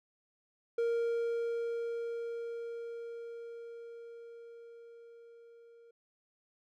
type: tone with level ramp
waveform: triangle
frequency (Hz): 466.2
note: A#4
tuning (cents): 0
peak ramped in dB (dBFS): -26 to -54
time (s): 0.78-5.91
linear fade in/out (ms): 5
effects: none